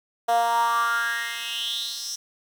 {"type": "tone with high-pass filter sweep", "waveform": "10% pulse", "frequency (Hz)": 233.1, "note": "A#3", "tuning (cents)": 0, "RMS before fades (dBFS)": -25, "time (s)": [0.28, 2.16], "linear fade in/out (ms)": 10, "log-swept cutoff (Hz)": [640, 5700], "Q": 6, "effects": ["8-bit"]}